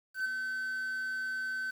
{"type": "tone with ADSR envelope", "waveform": "triangle", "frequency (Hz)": 1529, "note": "G6", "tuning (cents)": -44, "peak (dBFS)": -26, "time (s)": [0.14, 1.71], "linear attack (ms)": 110, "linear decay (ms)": 11, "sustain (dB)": -5, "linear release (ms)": 8, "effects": ["9-bit"]}